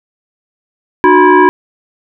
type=tone with frequency modulation; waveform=sine; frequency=301.4 Hz; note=D4; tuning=45 cents sharp; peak=-3 dBFS; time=1.04-1.49 s; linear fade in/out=0 ms; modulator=669 Hz; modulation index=1.7; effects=none